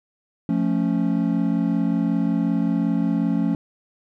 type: chord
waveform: triangle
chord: F augmented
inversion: none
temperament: equal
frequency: 174.61 / 220 / 277.2 Hz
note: F3 / A3 / C#4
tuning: 0 / 0 / 0 cents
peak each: -21 dBFS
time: 0.49-3.55 s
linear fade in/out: 2 ms
effects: none